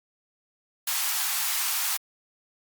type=high-pass noise; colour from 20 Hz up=white; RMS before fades=-27 dBFS; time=0.87-1.97 s; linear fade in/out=5 ms; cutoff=740 Hz; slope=48 dB/octave; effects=Opus 48 kbps